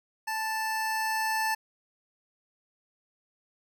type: tone with level ramp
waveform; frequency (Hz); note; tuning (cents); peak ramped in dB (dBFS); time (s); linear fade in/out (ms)
25% pulse; 880; A5; 0; -26 to -22; 0.27-1.55; 10
effects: none